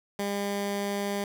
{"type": "tone", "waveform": "15% pulse", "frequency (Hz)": 201.4, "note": "G3", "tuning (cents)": 47, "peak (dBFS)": -22, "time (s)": [0.19, 1.24], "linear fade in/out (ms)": 2, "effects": []}